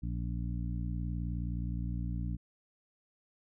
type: harmonic tone with a mistuned harmonic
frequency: 59.3 Hz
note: A#1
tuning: 30 cents sharp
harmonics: 1 / 2 / 3 / 4 / 5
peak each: -35 / -38 / -40 / -47 / -47 dBFS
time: 0.02-2.37 s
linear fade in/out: 20 ms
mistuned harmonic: 5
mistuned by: -30 cents
effects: none